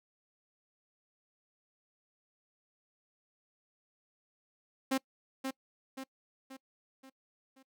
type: tone with echo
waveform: sawtooth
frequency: 265.8 Hz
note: C4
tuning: 27 cents sharp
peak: -24 dBFS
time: 4.91-4.98 s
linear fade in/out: 10 ms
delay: 530 ms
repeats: 5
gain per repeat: -6 dB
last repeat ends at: 7.63 s
effects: noise-tail reverb RT60 0.1 s tail -24 dB re dry